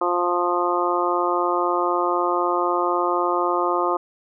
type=harmonic tone; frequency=176.1 Hz; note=F3; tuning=15 cents sharp; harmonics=2 / 3 / 4 / 5 / 6 / 7; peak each=-24 / -27 / -27 / -27 / -25 / -25 dBFS; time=0.01-3.97 s; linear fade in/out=5 ms; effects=none